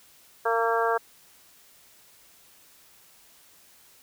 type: harmonic tone with a mistuned harmonic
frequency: 229.3 Hz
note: A#3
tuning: 28 cents flat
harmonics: 2 / 3 / 4 / 5 / 6 / 7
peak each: -26 / -28 / -29 / -30 / -31 / -31 dBFS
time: 0.45-0.98 s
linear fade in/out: 10 ms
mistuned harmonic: 6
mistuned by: -18 cents
effects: white hiss -56 dBFS RMS until 4.02 s